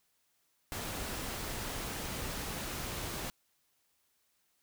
pink noise, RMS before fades -39 dBFS, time 0.72-3.3 s, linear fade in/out 0 ms, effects white hiss -75 dBFS RMS until 4.62 s

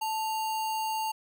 sine tone with sample-and-hold, 880 Hz, A5, in tune, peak -28 dBFS, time 0.01-1.12 s, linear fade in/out 10 ms, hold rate 3675 Hz, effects none

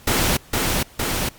pink noise with echo, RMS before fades -19 dBFS, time 0.07-0.37 s, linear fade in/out 5 ms, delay 460 ms, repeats 2, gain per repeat -2 dB, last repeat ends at 1.29 s, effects pink hiss -47 dBFS RMS until 1.38 s + Opus 48 kbps

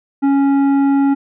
sine tone with tanh clipping, 277.2 Hz, C#4, in tune, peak -12 dBFS, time 0.22-1.15 s, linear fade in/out 20 ms, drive 10 dB, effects none

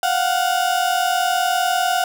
35% pulse tone pair together, 705 / 744.9 Hz, F5 / F#5, +16 / +11 cents, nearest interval minor second, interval 95 cents, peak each -18 dBFS, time 0.03-2.04 s, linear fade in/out 2 ms, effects none

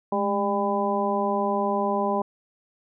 harmonic tone with a mistuned harmonic, 200 Hz, G3, 35 cents sharp, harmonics 1 / 2 / 3 / 4 / 5, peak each -28 / -28 / -28 / -28 / -28 dBFS, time 0.12-2.22 s, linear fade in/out 5 ms, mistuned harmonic 1, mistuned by +70 cents, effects none

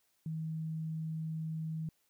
sine tone, 159.3 Hz, D#3, 41 cents sharp, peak -35 dBFS, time 0.26-1.89 s, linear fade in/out 2 ms, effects white hiss -75 dBFS RMS until 2.09 s

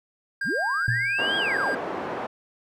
triangle tone, 1604 Hz, G6, 39 cents sharp, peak -23 dBFS, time 0.41-1.75 s, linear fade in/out 5 ms
sine linear two-way sweep, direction up then down, 91.3 to 3322 to 91.3 Hz, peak -26 dBFS, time 0.44-1.76 s, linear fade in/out 50 ms, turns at 1.37 s
sine tone with exponential decay, 118.6 Hz, A#2, 30 cents sharp, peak -20 dBFS, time 0.88-1.24 s, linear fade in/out 0 ms, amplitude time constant 78 ms
pink band-pass noise, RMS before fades -31 dBFS, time 1.18-2.27 s, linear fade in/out 10 ms, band 360 to 1100 Hz, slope 12 dB/octave
effects none

